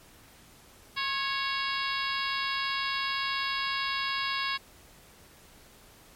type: harmonic tone with a mistuned harmonic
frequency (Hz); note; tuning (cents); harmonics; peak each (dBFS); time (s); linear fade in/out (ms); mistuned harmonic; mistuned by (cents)
554; C#5; -1; 2 / 3 / 4 / 5 / 6 / 7 / 8 / 9; -33 / -35 / -36 / -37 / -38 / -38 / -39 / -40; 0.96-4.58; 20; 2; -40
effects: pink hiss -55 dBFS RMS until 6.15 s + MP3 64 kbps